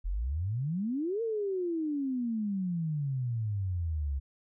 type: exponential two-way sweep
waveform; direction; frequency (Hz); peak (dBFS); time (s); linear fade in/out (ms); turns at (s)
sine; up then down; 40 to 466.6 to 66.5; -29; 0.04-4.2; 20; 1.22
effects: none